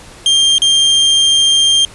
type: tone with dropouts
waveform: 40% pulse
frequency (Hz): 3187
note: G7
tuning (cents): +28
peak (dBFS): -7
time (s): 0.26-1.85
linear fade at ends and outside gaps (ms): 1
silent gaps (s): 0.582-0.619
effects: pink hiss -37 dBFS RMS until 1.94 s + resampled to 24000 Hz